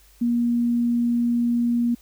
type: tone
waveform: sine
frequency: 237.8 Hz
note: A#3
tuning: 35 cents sharp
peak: -18 dBFS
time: 0.21-1.95 s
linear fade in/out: 10 ms
effects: added 50 Hz sine -53 dBFS peak until 2.01 s + white hiss -56 dBFS RMS until 2.01 s